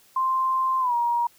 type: tone with pitch glide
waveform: sine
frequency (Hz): 1046.5 to 948.6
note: C6 to A#5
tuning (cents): 0 to +30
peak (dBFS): -20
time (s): 0.16-1.27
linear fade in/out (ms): 5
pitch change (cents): -170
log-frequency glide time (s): 0.8-0.94
effects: white hiss -57 dBFS RMS until 1.38 s